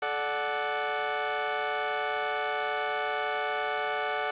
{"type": "chord", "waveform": "20% pulse", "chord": "D major", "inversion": "second", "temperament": "equal with one note detuned", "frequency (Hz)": [432.7, 587.3, 740], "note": ["A4", "D5", "F#5"], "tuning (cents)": [-29, 0, 0], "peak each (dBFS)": [-29, -29, -26], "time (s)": [0.02, 4.31], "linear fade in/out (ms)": 5, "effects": ["resampled to 8000 Hz", "8-bit"]}